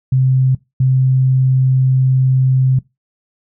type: tone pair in turn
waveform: sine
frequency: 130.6 / 130.6 Hz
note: C3 / C3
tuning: -3 / -3 cents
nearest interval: unison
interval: 0 cents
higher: neither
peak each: -9 dBFS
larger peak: neither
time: 0.12-0.55 / 0.8-2.79 s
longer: second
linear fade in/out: 5 ms
effects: noise-tail reverb RT60 0.2 s tail -21 dB re dry